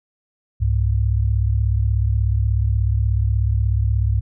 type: tone pair together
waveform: sine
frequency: 66.4 / 102.94 Hz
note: C2 / G#2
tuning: +26 / -15 cents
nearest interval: minor sixth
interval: 759 cents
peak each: -18 dBFS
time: 0.6-4.21 s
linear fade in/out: 20 ms
effects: none